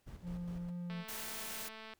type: noise with tremolo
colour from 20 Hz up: brown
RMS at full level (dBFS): -48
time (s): 0.06-0.71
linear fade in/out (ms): 20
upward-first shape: square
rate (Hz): 4.8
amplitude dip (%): 55
type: tone with vibrato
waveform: triangle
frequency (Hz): 174.61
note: F3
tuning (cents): 0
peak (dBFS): -37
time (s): 0.22-1.05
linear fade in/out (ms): 50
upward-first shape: triangle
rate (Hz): 2.3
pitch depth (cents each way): 10
type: click train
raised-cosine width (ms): 0.3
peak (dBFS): -34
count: 229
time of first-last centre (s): 0.9-1.936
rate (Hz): 220
type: noise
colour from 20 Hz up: white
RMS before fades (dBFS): -44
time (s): 1.08-1.69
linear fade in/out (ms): 10
effects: pink hiss -75 dBFS RMS until 1.99 s